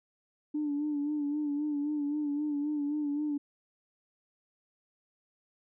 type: tone with vibrato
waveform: sine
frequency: 293.9 Hz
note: D4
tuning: 1 cent sharp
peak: -28 dBFS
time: 0.54-3.38 s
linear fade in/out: 10 ms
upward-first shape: sine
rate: 3.8 Hz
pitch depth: 48 cents each way
effects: tanh soft clip ceiling -24 dBFS